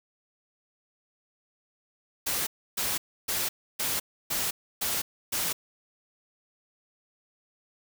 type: noise bursts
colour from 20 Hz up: white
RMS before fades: -29 dBFS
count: 7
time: 2.26-5.53 s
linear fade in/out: 10 ms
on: 210 ms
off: 300 ms
effects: none